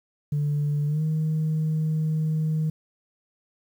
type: tone with pitch glide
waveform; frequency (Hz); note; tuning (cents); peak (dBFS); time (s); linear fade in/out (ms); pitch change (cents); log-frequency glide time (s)
sine; 146.83 to 156.46; D3 to D#3; 0 to +10; -20; 0.32-2.7; 5; +110; 0.87-1.02
effects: tanh soft clip ceiling -19 dBFS + 9-bit